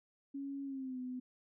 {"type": "tone with pitch glide", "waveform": "sine", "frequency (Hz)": [277.2, 252.7], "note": ["C#4", "B3"], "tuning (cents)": [0, 40], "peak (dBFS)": -39, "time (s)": [0.34, 1.2], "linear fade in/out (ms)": 10, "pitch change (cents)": -160, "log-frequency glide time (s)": [0.64, 0.99], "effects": []}